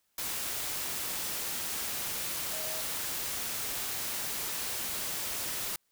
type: tone in noise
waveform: sine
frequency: 630 Hz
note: D#5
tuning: 21 cents sharp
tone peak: -43 dBFS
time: 2.53-2.81 s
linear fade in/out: 2 ms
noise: white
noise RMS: -35 dBFS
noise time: 0.18-5.76 s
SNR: -11 dB
effects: white hiss -75 dBFS RMS until 5.91 s